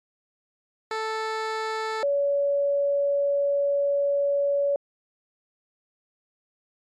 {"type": "tone pair in turn", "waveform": ["15% pulse", "sine"], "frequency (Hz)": [440, 565.8], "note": ["A4", "C#5"], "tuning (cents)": [0, 35], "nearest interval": "major third", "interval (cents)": 435, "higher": "second", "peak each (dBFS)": -20, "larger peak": "neither", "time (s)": [[0.91, 2.03], [2.03, 4.76]], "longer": "second", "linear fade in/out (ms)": 2, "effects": ["low-pass 5000 Hz 12 dB/octave", "MP3 96 kbps"]}